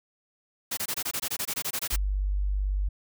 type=noise bursts; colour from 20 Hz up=white; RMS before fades=-30 dBFS; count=15; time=0.71-1.963 s; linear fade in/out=10 ms; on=63 ms; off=22 ms
type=tone; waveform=sine; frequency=49 Hz; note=G1; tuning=in tune; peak=-24 dBFS; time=1.92-2.89 s; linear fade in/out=10 ms
effects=none